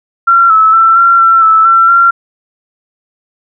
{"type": "tone with pitch steps", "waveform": "sine", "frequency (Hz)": [1368, 1302, 1337, 1369, 1348, 1313, 1349, 1374], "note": ["F6", "E6", "E6", "F6", "E6", "E6", "E6", "F6"], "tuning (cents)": [-36, -22, 24, -35, 38, -7, 40, -29], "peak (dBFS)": -3, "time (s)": [0.27, 2.11], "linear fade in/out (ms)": 10, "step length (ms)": 230, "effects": []}